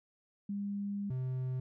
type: tone pair in turn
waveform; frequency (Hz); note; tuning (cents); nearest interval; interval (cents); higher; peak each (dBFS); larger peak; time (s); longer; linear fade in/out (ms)
sine / triangle; 201.6 / 128.67; G3 / C3; +49 / -29; minor sixth; 778; first; -34 / -31; second; 0.49-1.1 / 1.1-1.6; first; 5
effects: none